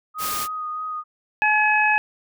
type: tone with vibrato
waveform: sine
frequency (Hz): 1244.5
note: D#6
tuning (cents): 0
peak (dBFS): -26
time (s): 0.14-1.04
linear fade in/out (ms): 50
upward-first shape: sine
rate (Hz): 3.2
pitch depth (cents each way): 15
type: noise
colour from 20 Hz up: white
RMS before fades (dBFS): -28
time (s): 0.18-0.48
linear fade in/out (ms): 50
type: harmonic tone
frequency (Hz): 850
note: G#5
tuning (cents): +40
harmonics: 1 / 2 / 3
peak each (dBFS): -20 / -20 / -20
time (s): 1.42-1.98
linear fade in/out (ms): 0
effects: none